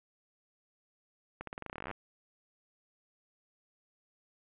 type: accelerating click train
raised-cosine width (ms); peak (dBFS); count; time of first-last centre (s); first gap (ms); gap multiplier
0.5; -25; 19; 1.41-1.912; 63; 0.89
effects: resampled to 8000 Hz + 10-bit